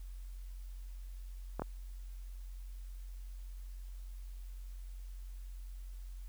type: clicks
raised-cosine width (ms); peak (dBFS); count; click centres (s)
1; -22; 2; 1.596 / 1.62
effects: added 45 Hz sine -43 dBFS peak until 6.28 s + white hiss -66 dBFS RMS until 6.28 s